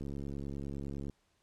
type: click train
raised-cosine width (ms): 3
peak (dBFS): -29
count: 77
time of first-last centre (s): 0.01-1.097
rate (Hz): 69.9
effects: pink hiss -74 dBFS RMS until 1.42 s + low-pass 9000 Hz 12 dB/octave

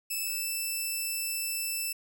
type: tone with pitch glide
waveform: 5% pulse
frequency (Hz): 2623 to 2646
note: E7 to E7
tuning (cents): -9 to +6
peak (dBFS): -22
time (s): 0.1-1.93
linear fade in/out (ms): 10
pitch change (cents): +15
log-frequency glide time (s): 0.22-0.48
effects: none

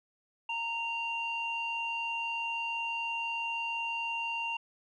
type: tone pair together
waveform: sine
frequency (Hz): 926 / 2775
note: A#5 / F7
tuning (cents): -12 / -12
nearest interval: octave + perfect fifth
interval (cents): 1900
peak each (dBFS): -35 / -33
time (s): 0.49-4.57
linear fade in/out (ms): 5
effects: tanh soft clip ceiling -24 dBFS

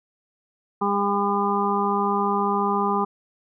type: harmonic tone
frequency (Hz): 201.6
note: G3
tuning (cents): +49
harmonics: 1 / 2 / 4 / 5 / 6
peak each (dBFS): -26 / -26 / -26 / -26 / -26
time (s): 0.81-3.05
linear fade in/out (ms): 10
effects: none

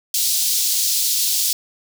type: high-pass noise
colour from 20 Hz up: pink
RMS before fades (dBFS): -19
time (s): 0.14-1.53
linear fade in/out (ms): 2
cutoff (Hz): 4100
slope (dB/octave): 24
effects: none

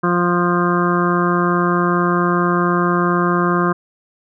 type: harmonic tone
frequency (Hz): 175.5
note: F3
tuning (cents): +9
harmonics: 1 / 2 / 3 / 4 / 6 / 7 / 8 / 9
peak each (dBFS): -18 / -19 / -28 / -27 / -21 / -21 / -28 / -26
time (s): 0.03-3.73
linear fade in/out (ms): 10
effects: none

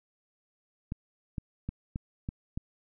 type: clicks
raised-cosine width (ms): 5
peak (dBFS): -21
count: 6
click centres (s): 0.921 / 1.382 / 1.69 / 1.959 / 2.289 / 2.575
effects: none

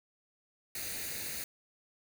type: noise with comb filter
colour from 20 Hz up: white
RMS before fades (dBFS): -39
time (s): 0.75-1.44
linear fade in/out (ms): 2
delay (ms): 0.46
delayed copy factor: +0.65
effects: none

